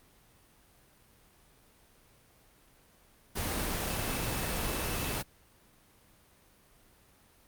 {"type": "tone in noise", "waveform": "sine", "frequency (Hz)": 2625, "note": "E7", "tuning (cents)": -8, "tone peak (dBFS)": -44, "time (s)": [3.89, 5.21], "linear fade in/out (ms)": 20, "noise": "pink", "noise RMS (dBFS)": -33, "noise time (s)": [3.35, 5.23], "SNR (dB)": -14, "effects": ["pink hiss -62 dBFS RMS until 7.47 s", "Opus 32 kbps"]}